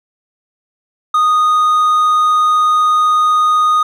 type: tone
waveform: triangle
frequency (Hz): 1238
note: D#6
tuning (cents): -9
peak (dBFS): -7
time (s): 1.14-3.83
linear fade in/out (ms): 5
effects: none